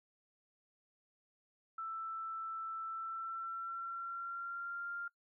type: tone with pitch glide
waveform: sine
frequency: 1326 to 1395.1 Hz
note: E6 to F6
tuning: +10 to -2 cents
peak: -39 dBFS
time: 1.78-5.08 s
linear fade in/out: 5 ms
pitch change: +88 cents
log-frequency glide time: 2.84-4.92 s
effects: noise-tail reverb RT60 0.1 s tail -22 dB re dry